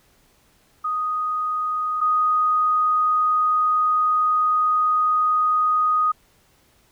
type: tone pair in turn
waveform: sine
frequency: 1244.5 / 1244.5 Hz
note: D#6 / D#6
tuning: 0 / 0 cents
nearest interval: unison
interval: 0 cents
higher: neither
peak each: -21 / -16 dBFS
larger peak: second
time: 0.84-2.01 / 2.01-6.12 s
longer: second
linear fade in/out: 10 ms
effects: pink hiss -59 dBFS RMS until 6.91 s